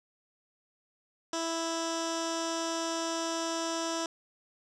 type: tone with low-pass filter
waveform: 15% pulse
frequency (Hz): 329.6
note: E4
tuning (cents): 0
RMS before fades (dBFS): -33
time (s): 1.33-4.06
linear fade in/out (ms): 2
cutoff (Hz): 6500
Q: 3.8
effects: none